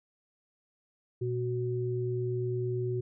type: tone pair together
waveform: sine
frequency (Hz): 120.44 / 370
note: B2 / F#4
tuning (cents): -43 / 0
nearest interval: octave + perfect fifth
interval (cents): 1943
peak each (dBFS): -31 / -32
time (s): 1.21-3.01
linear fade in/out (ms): 10
effects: none